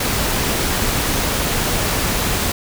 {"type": "noise", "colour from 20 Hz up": "pink", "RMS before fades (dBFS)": -19, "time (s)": [0, 2.52], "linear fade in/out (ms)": 5, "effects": []}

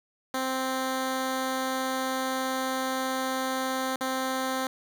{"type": "tone with dropouts", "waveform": "10% pulse", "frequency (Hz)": 261.6, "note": "C4", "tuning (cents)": 0, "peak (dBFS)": -19, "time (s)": [0.34, 4.67], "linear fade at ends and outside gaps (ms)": 2, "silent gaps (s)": [3.96, 4.009], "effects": []}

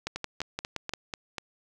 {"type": "two click trains", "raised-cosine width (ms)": 0.2, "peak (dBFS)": [-16, -14], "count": [6, 6], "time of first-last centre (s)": [[0.16, 1.382], [0.07, 0.937]], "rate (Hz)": [4.09, 5.77], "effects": []}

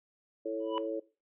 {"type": "chord", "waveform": "sine", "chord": "A major", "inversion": "second", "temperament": "equal", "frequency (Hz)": [329.6, 440, 554.4], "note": ["E4", "A4", "C#5"], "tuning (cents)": [0, 0, 0], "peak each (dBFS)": [-37, -36, -36], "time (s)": [0.45, 1], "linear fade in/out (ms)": 10}
{"type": "tone with exponential growth", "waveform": "square", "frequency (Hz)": 987.8, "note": "B5", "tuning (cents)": 0, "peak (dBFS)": -30, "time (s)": [0.6, 0.78], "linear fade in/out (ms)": 0, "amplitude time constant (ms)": 39}
{"effects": ["noise-tail reverb RT60 0.3 s tail -18 dB re dry", "resampled to 8000 Hz"]}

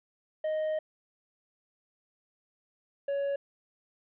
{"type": "tone pair in turn", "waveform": "triangle", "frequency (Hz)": [622.3, 560], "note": ["D#5", "C#5"], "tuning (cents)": [0, 18], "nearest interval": "major second", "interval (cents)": 182, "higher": "first", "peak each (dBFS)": -26, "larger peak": "neither", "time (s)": [[0.44, 0.79], [3.08, 3.36]], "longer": "first", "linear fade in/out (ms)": 5, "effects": ["resampled to 8000 Hz", "11-bit"]}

